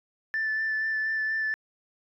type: tone with vibrato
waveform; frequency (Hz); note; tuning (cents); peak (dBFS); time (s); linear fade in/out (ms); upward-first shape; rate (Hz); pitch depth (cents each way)
sine; 1760; A6; 0; -24; 0.34-1.54; 0; sine; 4.2; 15
effects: tanh soft clip ceiling -22 dBFS